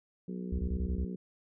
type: harmonic tone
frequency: 61.2 Hz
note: B1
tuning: 15 cents flat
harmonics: 3 / 4 / 5 / 6 / 7 / 8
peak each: -37 / -44 / -53 / -46 / -48 / -56 dBFS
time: 0.28-1.16 s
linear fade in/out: 5 ms
type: tone bursts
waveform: sine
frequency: 67.4 Hz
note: C#2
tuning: 48 cents flat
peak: -29 dBFS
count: 6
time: 0.52-1.047 s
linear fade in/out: 5 ms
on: 67 ms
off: 25 ms
effects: none